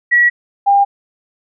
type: tone pair in turn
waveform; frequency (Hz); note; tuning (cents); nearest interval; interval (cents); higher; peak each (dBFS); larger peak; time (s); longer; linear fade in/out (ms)
sine; 1927 / 801.1; B6 / G5; -43 / +37; octave + minor third; 1520; first; -7; neither; 0.11-0.3 / 0.66-0.85; neither; 20
effects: none